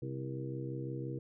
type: harmonic tone with a mistuned harmonic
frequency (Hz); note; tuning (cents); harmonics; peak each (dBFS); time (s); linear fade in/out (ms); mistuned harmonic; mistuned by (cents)
65.8; C2; +10; 2 / 3 / 4 / 5 / 6 / 7; -39 / -52 / -48 / -43 / -48 / -46; 0.02-1.19; 5; 7; +50
effects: none